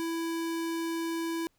square tone, 331.1 Hz, E4, 8 cents sharp, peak -31 dBFS, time 0-1.47 s, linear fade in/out 0 ms, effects pink hiss -72 dBFS RMS until 1.58 s

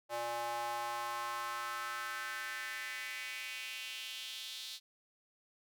square tone with high-pass filter sweep, 118.5 Hz, A#2, 29 cents sharp, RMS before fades -41 dBFS, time 0.09-4.8 s, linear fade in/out 50 ms, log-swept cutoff 670 to 3900 Hz, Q 3.3, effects none

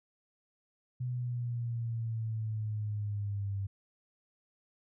sine exponential sweep, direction down, 125.5 to 98 Hz, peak -32 dBFS, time 1-3.67 s, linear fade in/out 10 ms, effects none

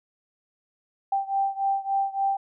sine beating tone pair, 784 / 787.5 Hz, G5 / G5, 0 / +8 cents, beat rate 3.5 Hz, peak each -25 / -27 dBFS, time 1.12-2.37 s, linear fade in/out 5 ms, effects none

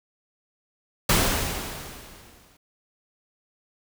pink noise with exponential decay, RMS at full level -18 dBFS, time 1.09-2.57 s, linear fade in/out 5 ms, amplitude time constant 320 ms, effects none

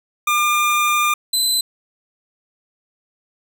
25% pulse tone pair in turn, 1202 / 4034 Hz, D6 / B7, +40 / +36 cents, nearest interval octave + major sixth, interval 2096 cents, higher second, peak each -11 dBFS, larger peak neither, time 0.27-1.14 / 1.33-1.61 s, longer first, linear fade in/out 5 ms, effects none

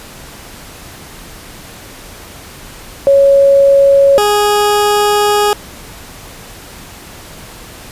sine / 20% pulse tone pair in turn, 554.4 / 414.5 Hz, C#5 / G#4, 0 / -3 cents, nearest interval perfect fourth, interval 503 cents, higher first, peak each -4 dBFS, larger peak neither, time 3.07-4.18 / 4.18-5.53 s, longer second, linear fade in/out 0 ms, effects pink hiss -33 dBFS RMS until 7.91 s + resampled to 32000 Hz

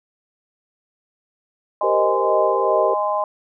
harmonic tone, 206.6 Hz, G#3, 9 cents flat, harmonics 3 / 4 / 5, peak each -22 / -24 / -22 dBFS, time 1.81-3.24 s, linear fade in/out 2 ms
sine chord, C minor seventh, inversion second, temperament equal, 392 / 466.2 / 523.3 / 622.3 Hz, G4 / Bb4 / C5 / Eb5, 0 / 0 / 0 / 0 cents, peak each -23 dBFS, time 1.83-2.94 s, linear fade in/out 5 ms
effects none

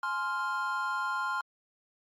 triangle chord, F minor, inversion first, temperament equal with one note detuned, 843.7 / 1046.5 / 1396.9 Hz, Ab5 / C6 / F6, +27 / 0 / 0 cents, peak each -37 / -31 / -31 dBFS, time 0.03-1.41 s, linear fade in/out 2 ms, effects Opus 48 kbps

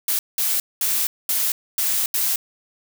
blue noise bursts at uneven times, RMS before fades -21 dBFS, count 6, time 0.08-0.19 / 0.38-0.6 / 0.81-1.07 / 1.29-1.52 / 1.78-2.06 / 2.14-2.36 s, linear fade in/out 2 ms, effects none

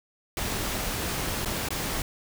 pink noise with dropouts, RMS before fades -30 dBFS, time 0.37-2.02 s, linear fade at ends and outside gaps 1 ms, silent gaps 1.449-1.458 / 1.687-1.705 s, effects none

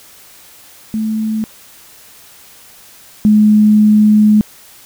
sine tone pair in turn, 218.3 / 212.1 Hz, A3 / G#3, -13 / +37 cents, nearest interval unison, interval 50 cents, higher first, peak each -14 / -5 dBFS, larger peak second, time 0.94-1.44 / 3.25-4.41 s, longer second, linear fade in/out 0 ms, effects white hiss -41 dBFS RMS until 4.85 s

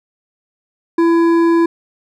triangle tone with hard clipping, 334.9 Hz, E4, 27 cents sharp, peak -11 dBFS, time 0.98-1.66 s, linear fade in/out 5 ms, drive 13 dB, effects none

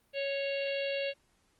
harmonic tone with a mistuned harmonic, 554.4 Hz, C#5, in tune, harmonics 1 / 3 / 4 / 5 / 6 / 7 / 8, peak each -32 / -45 / -44 / -38 / -45 / -48 / -47 dBFS, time 0.13-1.14 s, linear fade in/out 50 ms, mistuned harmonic 4, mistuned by -22 cents, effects pink hiss -71 dBFS RMS until 1.59 s + Opus 24 kbps

